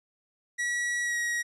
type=tone with pitch glide; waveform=45% pulse; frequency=1928 to 1901.5 Hz; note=B6 to A#6; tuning=-42 to +34 cents; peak=-27 dBFS; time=0.58-1.43 s; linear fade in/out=20 ms; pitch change=-24 cents; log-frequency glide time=1.02-1.17 s; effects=resampled to 24000 Hz